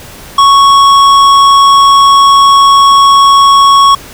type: tone with hard clipping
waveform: triangle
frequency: 1108.7 Hz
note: C#6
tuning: in tune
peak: -3 dBFS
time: 0.38-3.95 s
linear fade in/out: 5 ms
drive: 15 dB
effects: pink hiss -30 dBFS RMS until 4.13 s